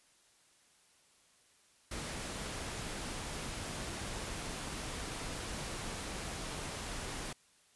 pink noise, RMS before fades -41 dBFS, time 1.91-7.33 s, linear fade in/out 5 ms, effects white hiss -67 dBFS RMS until 7.75 s + resampled to 24000 Hz

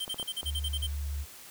square tone bursts, 3136 Hz, G7, in tune, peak -32 dBFS, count 10, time 0-0.87 s, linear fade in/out 10 ms, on 51 ms, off 40 ms
clicks, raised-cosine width 1 ms, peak -28 dBFS, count 5, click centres 0.079 / 0.144 / 0.198 / 0.228 / 0.431 s
sine tone with pitch glide, 72 to 71.5 Hz, D2 to D2, -34 to -46 cents, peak -31 dBFS, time 0.43-1.26 s, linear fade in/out 50 ms, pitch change -12 cents, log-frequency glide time 0.55-0.72 s
effects white hiss -49 dBFS RMS until 1.5 s

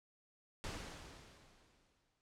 pink noise with exponential decay, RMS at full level -43 dBFS, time 0.64-2.21 s, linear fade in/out 0 ms, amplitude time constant 340 ms, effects low-pass 7000 Hz 12 dB/octave

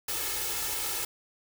white noise with comb filter, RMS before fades -32 dBFS, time 0.08-1.05 s, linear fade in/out 5 ms, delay 2.3 ms, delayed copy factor +0.8, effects none

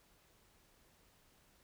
silence, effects pink hiss -69 dBFS RMS until 1.63 s

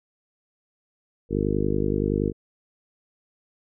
harmonic tone, 50.6 Hz, G#1, 44 cents flat, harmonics 1 / 2 / 3 / 4 / 5 / 6 / 7 / 8 / 9, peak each -30 / -30 / -30 / -30 / -30 / -30 / -30 / -30 / -30 dBFS, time 1.29-2.33 s, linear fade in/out 50 ms, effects none

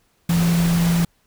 sine tone in noise, 170.1 Hz, F3, 45 cents flat, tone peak -15 dBFS, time 0.29-1.05 s, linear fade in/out 5 ms, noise pink, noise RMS -27 dBFS, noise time 0.29-1.05 s, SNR +9 dB, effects pink hiss -63 dBFS RMS until 1.26 s

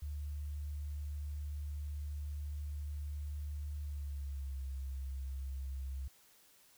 sine tone with pitch glide, 73.42 to 66.94 Hz, D2 to C2, 0 to +40 cents, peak -38 dBFS, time 0.02-6.08 s, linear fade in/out 5 ms, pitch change -160 cents, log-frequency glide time 3.81-4.63 s, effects white hiss -65 dBFS RMS until 6.77 s

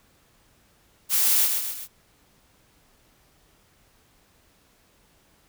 blue noise with echo, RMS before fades -21 dBFS, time 1.09-1.49 s, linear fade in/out 50 ms, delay 130 ms, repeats 3, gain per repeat -5 dB, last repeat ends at 1.88 s, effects pink hiss -61 dBFS RMS until 5.48 s

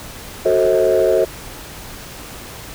sine chord, F# diminished seventh, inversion none, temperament just, 370 / 444 / 532.8 / 639.4 Hz, F#4 / A4 / C5 / Eb5, 0 / +16 / +31 / +47 cents, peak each -16 dBFS, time 0.45-1.25 s, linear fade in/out 10 ms, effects tanh soft clip ceiling -6 dBFS + pink hiss -34 dBFS RMS until 2.74 s

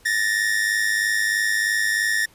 45% pulse tone pair together, 1761.6 / 1864.7 Hz, A6 / A#6, +2 / 0 cents, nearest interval minor second, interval 98 cents, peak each -22 dBFS, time 0.05-2.26 s, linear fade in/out 10 ms, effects pink hiss -54 dBFS RMS until 2.34 s + resampled to 32000 Hz

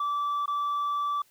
sine tone with dropouts, 1160 Hz, D6, 22 cents flat, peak -23 dBFS, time 0-1.22 s, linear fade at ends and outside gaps 5 ms, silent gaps 0.459-0.478 s, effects tanh soft clip ceiling -25 dBFS + white hiss -63 dBFS RMS until 1.3 s

